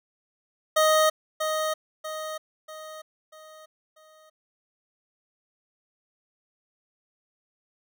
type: tone with echo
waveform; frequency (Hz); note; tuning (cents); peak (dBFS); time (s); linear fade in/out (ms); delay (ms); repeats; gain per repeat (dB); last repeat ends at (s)
25% pulse; 624; D#5; +5; -14; 0.76-1.1; 10; 640; 5; -7; 4.3
effects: none